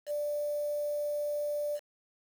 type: tone with quantisation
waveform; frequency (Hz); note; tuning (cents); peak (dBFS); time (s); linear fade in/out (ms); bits
sine; 589; D5; +5; -30; 0.06-1.8; 50; 8
effects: none